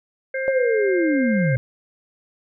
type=harmonic tone; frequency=529 Hz; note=C5; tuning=19 cents sharp; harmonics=1 / 3 / 4; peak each=-24 / -29 / -30 dBFS; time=0.34-1.56 s; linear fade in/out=5 ms
type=linear sweep; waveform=sine; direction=down; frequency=548 to 119.2 Hz; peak=-17 dBFS; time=0.48-1.57 s; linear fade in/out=0 ms
effects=none